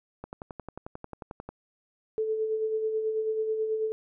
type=click train; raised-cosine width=1 ms; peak=-24 dBFS; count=15; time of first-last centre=0.24-1.49 s; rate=11.2 Hz
type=tone with tremolo; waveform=sine; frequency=437.7 Hz; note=A4; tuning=9 cents flat; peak=-24 dBFS; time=2.18-3.92 s; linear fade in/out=0 ms; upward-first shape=sine; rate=9.2 Hz; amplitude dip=45%
effects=none